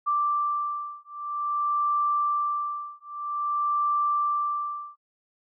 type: beating tone pair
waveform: sine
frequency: 1174.7 / 1175.21 Hz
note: D6 / D6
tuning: 0 / +1 cents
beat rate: 0.51 Hz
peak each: -27 dBFS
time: 0.06-4.97 s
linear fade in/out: 20 ms
effects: none